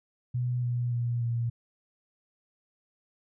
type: tone with pitch steps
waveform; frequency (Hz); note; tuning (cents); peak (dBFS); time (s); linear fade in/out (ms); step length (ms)
sine; 123.47 / 121.49 / 119.54 / 117.62; B2 / B2 / A#2 / A#2; 0 / -28 / +44 / +16; -26; 0.34-1.5; 10; 290
effects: none